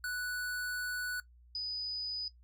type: tone pair in turn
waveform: square / sine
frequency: 1480 / 4978 Hz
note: F#6 / D#8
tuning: 0 / 0 cents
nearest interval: octave + major sixth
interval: 2100 cents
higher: second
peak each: -35 / -34 dBFS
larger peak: second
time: 0.04-1.2 / 1.55-2.28 s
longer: first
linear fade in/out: 2 ms
effects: noise-tail reverb RT60 0.1 s tail -17 dB re dry + added 60 Hz sine -57 dBFS peak until 2.43 s